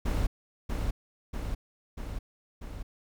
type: noise with echo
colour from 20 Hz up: brown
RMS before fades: -27 dBFS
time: 0.05-0.27 s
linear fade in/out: 10 ms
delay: 640 ms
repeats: 4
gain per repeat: -3 dB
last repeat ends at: 2.83 s
effects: none